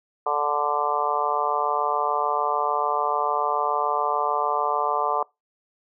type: harmonic tone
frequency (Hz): 146.83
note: D3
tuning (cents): 0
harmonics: 3 / 4 / 5 / 6 / 7 / 8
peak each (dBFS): -30 / -30 / -27 / -28 / -27 / -27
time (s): 0.26-5.23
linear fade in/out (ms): 5
effects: noise-tail reverb RT60 0.2 s tail -23 dB re dry